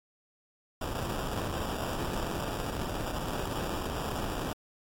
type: noise with sample-and-hold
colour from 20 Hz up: pink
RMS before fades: -34 dBFS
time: 0.81-4.53 s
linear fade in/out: 2 ms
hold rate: 2100 Hz
effects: AAC 64 kbps